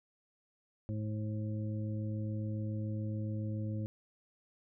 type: harmonic tone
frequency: 107.1 Hz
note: A2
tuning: 46 cents flat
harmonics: 1 / 2 / 3 / 5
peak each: -35 / -41 / -45 / -49 dBFS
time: 0.89-3.86 s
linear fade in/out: 0 ms
effects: none